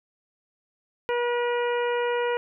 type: harmonic tone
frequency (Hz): 481.7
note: B4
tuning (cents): -43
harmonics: 1 / 2 / 3 / 4 / 5 / 6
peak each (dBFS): -24 / -30 / -34 / -36 / -38 / -40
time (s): 1.09-2.37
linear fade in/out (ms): 0
effects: none